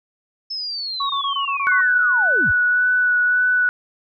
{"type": "linear sweep", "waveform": "sine", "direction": "down", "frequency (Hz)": [5274, 43.65], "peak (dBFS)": -24, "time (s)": [0.5, 2.52], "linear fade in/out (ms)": 10}
{"type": "tone bursts", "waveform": "sine", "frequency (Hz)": 1110, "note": "C#6", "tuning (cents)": 2, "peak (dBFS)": -20, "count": 7, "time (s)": [1, 1.81], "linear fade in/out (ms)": 5, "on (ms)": 96, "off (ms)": 23}
{"type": "tone with vibrato", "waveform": "sine", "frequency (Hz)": 1480, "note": "F#6", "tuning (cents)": 0, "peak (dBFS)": -14, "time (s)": [1.67, 3.69], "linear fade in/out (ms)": 0, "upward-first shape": "sine", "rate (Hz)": 1.8, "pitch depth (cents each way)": 15}
{"effects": []}